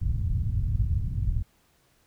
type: low-pass noise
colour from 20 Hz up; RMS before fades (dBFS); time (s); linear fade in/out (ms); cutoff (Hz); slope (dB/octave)
white; -26; 0.01-1.43; 10; 110; 24
effects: pink hiss -65 dBFS RMS until 2.06 s